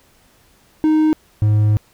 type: tone pair in turn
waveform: triangle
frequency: 310.8 / 105.96 Hz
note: D#4 / G#2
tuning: -2 / +35 cents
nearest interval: octave + perfect fifth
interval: 1863 cents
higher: first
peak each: -9 dBFS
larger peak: neither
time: 0.84-1.13 / 1.42-1.77 s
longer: second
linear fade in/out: 0 ms
effects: pink hiss -54 dBFS RMS until 1.93 s